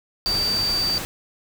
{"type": "tone in noise", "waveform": "sine", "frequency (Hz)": 4639, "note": "D8", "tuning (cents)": -22, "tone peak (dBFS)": -20, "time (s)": [0.26, 0.98], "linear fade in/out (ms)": 0, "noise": "pink", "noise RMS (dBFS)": -30, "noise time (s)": [0.26, 1.05], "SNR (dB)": 7, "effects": []}